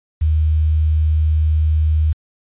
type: tone with quantisation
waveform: sine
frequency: 77.78 Hz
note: D#2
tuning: in tune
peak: -12 dBFS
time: 0.21-2.13 s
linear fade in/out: 10 ms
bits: 7
effects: resampled to 8000 Hz